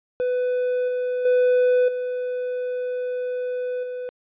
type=tone with level steps; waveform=triangle; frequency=498.8 Hz; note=B4; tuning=17 cents sharp; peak=-18 / -20 / -13 / -22 / -26 dBFS; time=0.2-4.09 s; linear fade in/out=0 ms; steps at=0.88 / 1.25 / 1.88 / 3.83 s; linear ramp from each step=5 ms; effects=resampled to 8000 Hz